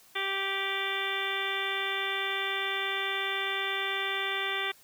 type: harmonic tone with a mistuned harmonic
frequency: 390.6 Hz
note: G4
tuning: 6 cents flat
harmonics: 1 / 2 / 3 / 4 / 5 / 6 / 7 / 8 / 9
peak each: -38 / -40 / -38 / -38 / -35 / -36 / -41 / -41 / -36 dBFS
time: 0.15-4.72 s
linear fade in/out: 10 ms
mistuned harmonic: 7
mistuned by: +39 cents
effects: white hiss -58 dBFS RMS until 4.83 s